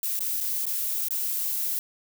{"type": "noise with dropouts", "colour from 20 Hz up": "violet", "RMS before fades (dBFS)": -28, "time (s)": [0.03, 1.79], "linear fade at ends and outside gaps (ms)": 1, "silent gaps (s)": [[0.192, 0.205], [0.404, 0.409], [0.655, 0.666], [1.085, 1.107]], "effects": []}